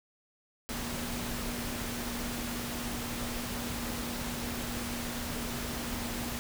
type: tone in noise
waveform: sine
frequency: 239.2 Hz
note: A#3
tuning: 45 cents sharp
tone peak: -39 dBFS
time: 0.69-6.39 s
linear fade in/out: 0 ms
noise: pink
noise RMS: -37 dBFS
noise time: 0.69-6.39 s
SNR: -5 dB
effects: none